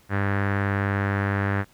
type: tone with low-pass filter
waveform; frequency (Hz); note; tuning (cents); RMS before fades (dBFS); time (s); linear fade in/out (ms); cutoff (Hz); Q
sawtooth; 99.5; G2; +26; -24; 0.09-1.65; 50; 1700; 3.8
effects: pink hiss -58 dBFS RMS until 1.73 s